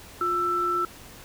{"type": "tone pair together", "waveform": "sine", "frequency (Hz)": [352.9, 1328.8], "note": ["F4", "E6"], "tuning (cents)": [18, 13], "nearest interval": "octave + major seventh", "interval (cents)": 2295, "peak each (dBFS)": [-30, -23], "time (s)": [0.21, 0.85], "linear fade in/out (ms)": 2, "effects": ["pink hiss -46 dBFS RMS until 1.24 s"]}